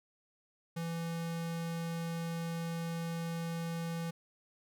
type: tone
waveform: square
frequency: 166.9 Hz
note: E3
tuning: 22 cents sharp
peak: -36 dBFS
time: 0.76-4.11 s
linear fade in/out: 10 ms
effects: none